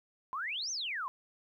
sine exponential two-way sweep, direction up then down, 987.8 to 6390 to 987.8 Hz, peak -34 dBFS, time 0.33-1.08 s, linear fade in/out 0 ms, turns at 0.71 s, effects 12-bit

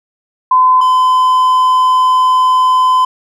sine / triangle tone pair in turn, 1020 / 1020 Hz, C6 / C6, -44 / -44 cents, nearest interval unison, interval 0 cents, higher neither, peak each -5 dBFS, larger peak neither, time 0.51-0.81 / 0.81-3.05 s, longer second, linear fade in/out 5 ms, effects none

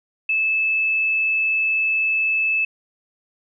sine tone, 2616 Hz, E7, 14 cents flat, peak -17 dBFS, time 0.29-2.65 s, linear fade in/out 5 ms, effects none

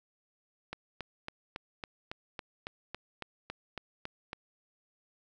click train, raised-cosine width 0.3 ms, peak -22 dBFS, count 14, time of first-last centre 0.73-4.331 s, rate 3.61 Hz, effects none

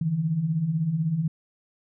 sine beating tone pair, 146.83 / 162.83 Hz, D3 / E3, 0 / -21 cents, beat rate 16 Hz, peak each -30 / -23 dBFS, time 0.01-1.28 s, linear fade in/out 5 ms, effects none

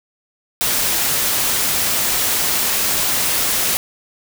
white noise, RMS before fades -18 dBFS, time 0.61-3.77 s, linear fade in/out 0 ms, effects none

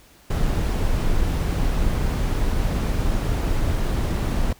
brown noise, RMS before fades -21 dBFS, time 0.3-4.53 s, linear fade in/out 5 ms, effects pink hiss -52 dBFS RMS until 4.59 s

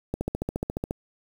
click train, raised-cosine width 2 ms, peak -14 dBFS, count 12, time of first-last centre 0.14-0.909 s, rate 14.3 Hz, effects 7-bit

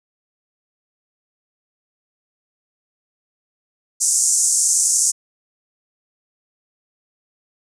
pink band-pass noise, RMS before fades -17 dBFS, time 4-5.12 s, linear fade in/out 20 ms, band 6200 to 9300 Hz, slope 48 dB/octave, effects none

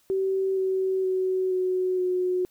sine tone with pitch steps, 383.6 / 378.8 / 374 / 369.3 / 364.6 Hz, G4 / F#4 / F#4 / F#4 / F#4, -37 / +41 / +19 / -3 / -25 cents, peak -22 dBFS, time 0.1-2.45 s, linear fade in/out 0 ms, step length 470 ms, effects white hiss -64 dBFS RMS until 2.5 s

